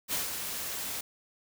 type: noise with ADSR envelope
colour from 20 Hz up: white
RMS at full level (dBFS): -30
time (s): 0.08-1.01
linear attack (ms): 49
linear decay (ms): 150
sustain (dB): -6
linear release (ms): 5
effects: none